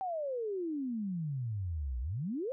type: exponential two-way sweep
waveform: sine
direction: down then up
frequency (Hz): 780 to 58.27 to 554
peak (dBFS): -33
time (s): 0.01-2.52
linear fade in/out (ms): 0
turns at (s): 2
effects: none